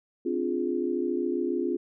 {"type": "chord", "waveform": "sine", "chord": "D half-diminished seventh", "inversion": "third", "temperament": "equal with one note detuned", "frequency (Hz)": [261.6, 295, 349.2, 415.3], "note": ["C4", "D4", "F4", "Ab4"], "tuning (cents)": [0, 8, 0, 0], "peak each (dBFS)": [-31, -34, -28, -33], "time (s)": [0.25, 1.77], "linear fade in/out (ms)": 10, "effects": []}